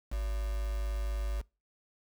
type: tone with quantisation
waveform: sine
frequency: 52.1 Hz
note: G#1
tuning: 6 cents sharp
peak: -30 dBFS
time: 0.11-1.42 s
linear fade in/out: 20 ms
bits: 7
effects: noise-tail reverb RT60 0.3 s tail -25 dB re dry